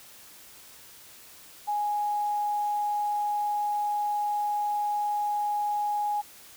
sine tone, 830 Hz, G#5, 1 cent flat, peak -25 dBFS, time 1.67-6.22 s, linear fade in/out 20 ms, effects white hiss -50 dBFS RMS until 6.56 s

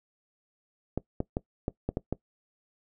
clicks, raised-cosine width 2 ms, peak -15 dBFS, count 7, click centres 0.976 / 1.204 / 1.369 / 1.681 / 1.89 / 1.971 / 2.126 s, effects noise-tail reverb RT60 0.1 s tail -20 dB re dry

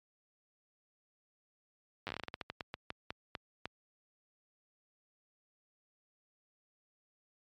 slowing click train, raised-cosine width 0.3 ms, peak -22 dBFS, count 19, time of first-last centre 2.07-3.656 s, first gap 9 ms, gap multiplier 1.23, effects high-pass 60 Hz 12 dB/octave + MP3 96 kbps

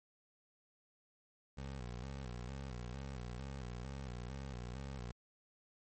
20% pulse tone with vibrato, 64 Hz, C2, 38 cents flat, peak -38 dBFS, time 1.57-5.12 s, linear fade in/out 10 ms, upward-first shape square, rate 2.2 Hz, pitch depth 100 cents each way, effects MP3 32 kbps

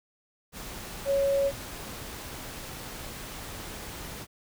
sine tone in noise, 554.4 Hz, C#5, in tune, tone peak -22 dBFS, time 1.05-1.52 s, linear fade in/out 50 ms, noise pink, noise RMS -40 dBFS, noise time 0.52-4.27 s, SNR +15 dB, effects none

